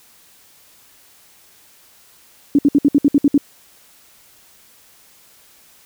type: tone bursts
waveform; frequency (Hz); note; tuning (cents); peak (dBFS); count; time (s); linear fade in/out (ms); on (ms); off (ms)
sine; 285; C#4; +48; -8; 9; 2.55-3.379; 2; 37; 62
effects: white hiss -50 dBFS RMS until 5.85 s